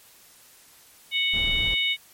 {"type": "harmonic tone", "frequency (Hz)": 740, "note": "F#5", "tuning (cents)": 0, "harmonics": [3, 4, 5], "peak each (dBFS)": [-25, -26, -26], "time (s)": [1.11, 1.97], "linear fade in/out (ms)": 50}
{"type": "noise", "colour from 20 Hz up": "brown", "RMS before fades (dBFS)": -32, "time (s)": [1.33, 1.75], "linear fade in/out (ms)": 10}
{"effects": ["white hiss -53 dBFS RMS until 2.13 s", "MP3 64 kbps"]}